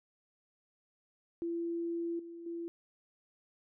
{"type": "tone with level steps", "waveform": "sine", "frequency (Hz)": 338.2, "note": "E4", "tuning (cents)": 44, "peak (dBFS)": [-33, -44, -37], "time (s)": [1.42, 2.68], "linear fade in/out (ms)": 0, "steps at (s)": [2.19, 2.46], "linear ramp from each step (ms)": 5, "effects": []}